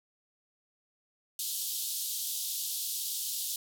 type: band-pass noise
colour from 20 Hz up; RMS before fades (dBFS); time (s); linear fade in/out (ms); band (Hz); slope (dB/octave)
white; -35; 1.39-3.56; 2; 3200 to 16000; 48
effects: none